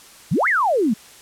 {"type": "exponential two-way sweep", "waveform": "sine", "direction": "up then down", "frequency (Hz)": [123.47, 2200, 196.3], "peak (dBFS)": -15, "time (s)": [0.31, 0.94], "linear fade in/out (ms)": 10, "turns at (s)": 0.48, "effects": ["white hiss -45 dBFS RMS until 1.21 s", "low-pass 11000 Hz 12 dB/octave"]}